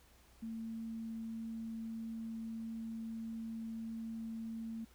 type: tone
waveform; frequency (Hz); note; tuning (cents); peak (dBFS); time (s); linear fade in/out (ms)
sine; 225.4; A3; +42; -40; 0.42-4.85; 10
effects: added 60 Hz sine -65 dBFS peak until 4.94 s + pink hiss -66 dBFS RMS until 4.94 s